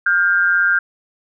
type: tone pair together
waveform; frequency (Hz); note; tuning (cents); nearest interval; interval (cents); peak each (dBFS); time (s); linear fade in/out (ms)
sine; 1410 / 1592.8; F6 / G6; +16 / +27; major second; 211; -15; 0.06-0.79; 5
effects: none